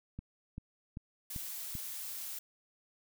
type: click train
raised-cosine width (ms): 5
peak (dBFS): -29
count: 5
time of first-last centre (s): 0.19-1.752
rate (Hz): 2.56
type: noise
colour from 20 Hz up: blue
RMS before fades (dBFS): -42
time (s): 1.3-2.39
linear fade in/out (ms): 5
effects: none